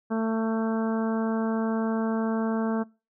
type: harmonic tone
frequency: 223.2 Hz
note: A3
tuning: 25 cents sharp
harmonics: 1 / 2 / 3 / 4 / 5 / 6 / 7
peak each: -25 / -31 / -35 / -37 / -39 / -41 / -42 dBFS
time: 0.1-2.84 s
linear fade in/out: 20 ms
effects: noise-tail reverb RT60 0.3 s tail -23 dB re dry